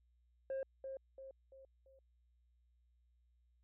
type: tone with echo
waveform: sine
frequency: 535 Hz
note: C5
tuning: 38 cents sharp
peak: -35 dBFS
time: 0.5-0.63 s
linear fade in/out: 2 ms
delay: 340 ms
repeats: 4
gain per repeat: -7 dB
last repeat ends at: 1.99 s
effects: tanh soft clip ceiling -37 dBFS + added 60 Hz sine -70 dBFS peak until 3.63 s